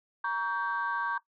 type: chord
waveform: sine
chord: G diminished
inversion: first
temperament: just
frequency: 940.8 / 1128.9 / 1568 Hz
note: Bb5 / Db6 / G6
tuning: +16 / +31 / 0 cents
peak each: -32 dBFS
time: 0.24-1.18 s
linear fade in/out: 5 ms
effects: noise-tail reverb RT60 0.1 s tail -17 dB re dry + tanh soft clip ceiling -21 dBFS